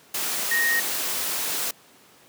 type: tone in noise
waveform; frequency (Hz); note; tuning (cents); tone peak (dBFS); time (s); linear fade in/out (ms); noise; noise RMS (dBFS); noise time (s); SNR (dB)
sine; 1864.7; A#6; 0; -20; 0.51-0.8; 5; white; -27; 0.14-1.71; +4
effects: pink hiss -53 dBFS RMS until 2.28 s + high-pass 200 Hz 12 dB/octave